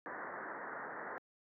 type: low-pass noise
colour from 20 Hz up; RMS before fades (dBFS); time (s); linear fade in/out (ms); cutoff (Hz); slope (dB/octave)
white; -44; 0.06-1.18; 0; 1900; 96
effects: high-pass 300 Hz 12 dB/octave